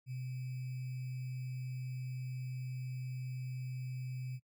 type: tone with sample-and-hold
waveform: sine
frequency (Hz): 127.9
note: C3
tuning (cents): -39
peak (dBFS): -38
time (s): 0.06-4.4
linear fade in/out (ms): 50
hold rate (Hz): 2450
effects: noise-tail reverb RT60 0.1 s tail -23 dB re dry